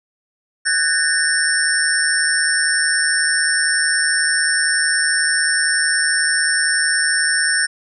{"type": "tone cluster", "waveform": "sine", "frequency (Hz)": [1501, 1657, 1808, 5420, 8910], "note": ["F#6", "G#6", "A6", "E8", "C#9"], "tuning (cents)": [24, -4, 47, 47, 8], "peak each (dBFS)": -21, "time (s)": [0.65, 7.67], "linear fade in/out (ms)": 20, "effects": []}